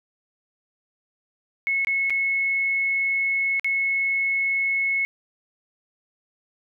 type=tone with dropouts; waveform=sine; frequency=2189 Hz; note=C#7; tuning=22 cents flat; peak=-20 dBFS; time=1.67-5.05 s; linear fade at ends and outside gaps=0 ms; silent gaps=1.848-1.871 / 2.098-2.104 / 3.596-3.645 s; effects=none